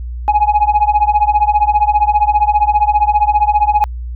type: tone with tremolo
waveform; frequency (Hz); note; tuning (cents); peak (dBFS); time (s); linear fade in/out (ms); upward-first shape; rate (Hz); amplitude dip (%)
sine; 837; G#5; +13; -3; 0.28-3.84; 0; triangle; 15; 100
effects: tanh soft clip ceiling -5 dBFS + added 60 Hz sine -21 dBFS peak until 4.15 s